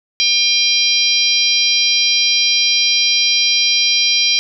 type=harmonic tone; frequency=800 Hz; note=G5; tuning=35 cents sharp; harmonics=3 / 4 / 5 / 6 / 7; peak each=-18 / -18 / -18 / -18 / -18 dBFS; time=0.2-4.39 s; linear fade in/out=0 ms; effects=none